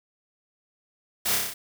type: noise with echo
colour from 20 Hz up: white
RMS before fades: -26 dBFS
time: 1.25-1.36 s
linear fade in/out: 10 ms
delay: 30 ms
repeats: 6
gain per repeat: -2 dB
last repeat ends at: 1.54 s
effects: none